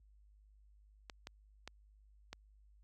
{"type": "clicks", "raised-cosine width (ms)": 0.2, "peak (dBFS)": -28, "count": 4, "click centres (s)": [1.098, 1.271, 1.676, 2.33], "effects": ["added 51 Hz sine -57 dBFS peak until 2.83 s", "high-pass 60 Hz 12 dB/octave"]}